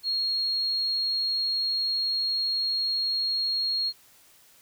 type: tone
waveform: sine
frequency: 4278 Hz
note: C8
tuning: 38 cents sharp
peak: -24 dBFS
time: 0.03-3.93 s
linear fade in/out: 50 ms
effects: white hiss -57 dBFS RMS until 4.61 s